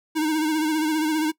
square tone with vibrato, 311.1 Hz, D#4, in tune, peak -21 dBFS, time 0.15-1.32 s, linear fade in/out 20 ms, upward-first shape sine, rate 15 Hz, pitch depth 51 cents each way, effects noise-tail reverb RT60 0.1 s tail -21 dB re dry

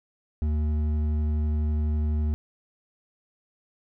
triangle tone with hard clipping, 76 Hz, D#2, 40 cents flat, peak -24 dBFS, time 0.42-2.34 s, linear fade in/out 0 ms, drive 11 dB, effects none

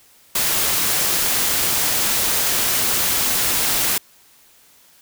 white noise, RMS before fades -19 dBFS, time 0.35-3.98 s, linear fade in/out 5 ms, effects white hiss -52 dBFS RMS until 5.01 s

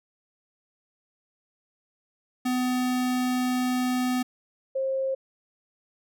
square / sine tone pair in turn, 251.6 / 533.1 Hz, B3 / C5, +32 / +32 cents, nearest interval octave + minor second, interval 1300 cents, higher second, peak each -24 dBFS, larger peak neither, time 2.45-4.23 / 4.75-5.15 s, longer first, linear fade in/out 10 ms, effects none

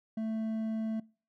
triangle tone with hard clipping, 221 Hz, A3, 8 cents sharp, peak -33 dBFS, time 0.17-1 s, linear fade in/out 5 ms, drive 9 dB, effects noise-tail reverb RT60 0.4 s tail -24 dB re dry

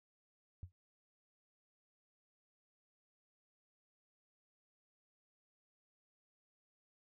sine tone with exponential decay, 90.4 Hz, F#2, 40 cents flat, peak -40 dBFS, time 0.63-0.72 s, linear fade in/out 0 ms, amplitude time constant 19 ms, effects none

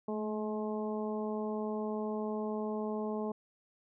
harmonic tone with a mistuned harmonic, 213.2 Hz, G#3, 46 cents sharp, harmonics 1 / 2 / 3 / 4 / 5, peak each -36 / -37 / -42 / -44 / -47 dBFS, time 0.08-3.32 s, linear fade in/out 5 ms, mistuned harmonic 1, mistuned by +26 cents, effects none

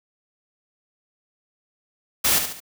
white noise with echo, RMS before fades -19 dBFS, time 2.24-2.39 s, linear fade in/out 10 ms, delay 71 ms, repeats 3, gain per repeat -7 dB, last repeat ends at 2.603 s, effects none

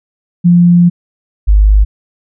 sine tone pair in turn, 174.3 / 51.19 Hz, F3 / G#1, -3 / -24 cents, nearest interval octave + major sixth, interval 2121 cents, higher first, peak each -3 dBFS, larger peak neither, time 0.44-0.9 / 1.47-1.85 s, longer first, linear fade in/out 20 ms, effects none

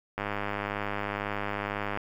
click train, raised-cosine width 0.5 ms, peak -16 dBFS, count 184, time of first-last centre 0.18-1.974 s, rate 102 Hz, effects 9-bit

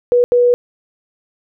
sine tone bursts at uneven times, 486.9 Hz, B4, 25 cents flat, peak -8 dBFS, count 2, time 0.12-0.24 / 0.32-0.54 s, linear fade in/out 0 ms, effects none

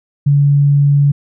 sine tone, 142.7 Hz, D3, 49 cents flat, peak -7 dBFS, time 0.26-1.12 s, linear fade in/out 10 ms, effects none

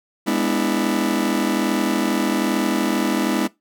40% pulse chord, E dominant seventh, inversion first, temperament just, 206 / 247.2 / 296.7 / 329.6 Hz, G#3 / B3 / D4 / E4, -14 / +2 / +18 / 0 cents, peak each -23 dBFS, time 0.26-3.48 s, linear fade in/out 20 ms, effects noise-tail reverb RT60 0.2 s tail -22 dB re dry

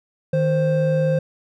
triangle tone pair together, 155.9 / 523.9 Hz, D#3 / C5, +4 / +2 cents, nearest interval octave + major sixth, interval 2098 cents, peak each -17 dBFS, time 0.33-1.19 s, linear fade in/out 5 ms, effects none

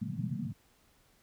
pink band-pass noise, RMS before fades -36 dBFS, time 0.01-0.53 s, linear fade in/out 10 ms, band 110 to 240 Hz, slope 96 dB/octave, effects pink hiss -67 dBFS RMS until 1.22 s

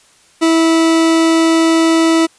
40% pulse tone, 326.7 Hz, E4, 15 cents flat, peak -8 dBFS, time 0.41-2.27 s, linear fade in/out 20 ms, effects white hiss -49 dBFS RMS until 2.38 s + resampled to 22050 Hz

